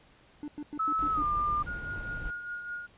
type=tone bursts; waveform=triangle; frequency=296.2 Hz; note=D4; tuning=15 cents sharp; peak=-33 dBFS; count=6; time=0.43-1.224 s; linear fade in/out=0 ms; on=49 ms; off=100 ms
type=tone with pitch glide; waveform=sine; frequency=1300 to 1199 Hz; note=E6 to D6; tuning=-24 to +36 cents; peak=-26 dBFS; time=0.79-1.63 s; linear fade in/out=10 ms; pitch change=-140 cents; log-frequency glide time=1.12-1.23 s
type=noise; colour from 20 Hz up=brown; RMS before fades=-40 dBFS; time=0.98-2.31 s; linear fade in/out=10 ms
type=tone with tremolo; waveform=sine; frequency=1433 Hz; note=F6; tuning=44 cents sharp; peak=-33 dBFS; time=1.66-2.87 s; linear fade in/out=20 ms; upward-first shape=triangle; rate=4.9 Hz; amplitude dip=55%
effects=pink hiss -60 dBFS RMS until 2.97 s + resampled to 8000 Hz